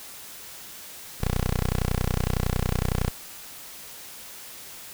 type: tone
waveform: 10% pulse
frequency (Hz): 30.87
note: B0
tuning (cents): 0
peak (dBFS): -15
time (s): 1.2-3.11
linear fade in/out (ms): 20
effects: white hiss -42 dBFS RMS until 4.93 s